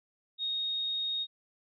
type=tone; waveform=sine; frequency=3729 Hz; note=A#7; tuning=in tune; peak=-30 dBFS; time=0.38-1.27 s; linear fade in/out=50 ms; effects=none